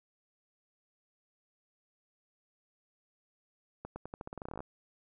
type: accelerating click train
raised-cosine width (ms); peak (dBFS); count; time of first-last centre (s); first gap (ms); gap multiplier
1; -27; 17; 3.85-4.605; 110; 0.87
effects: none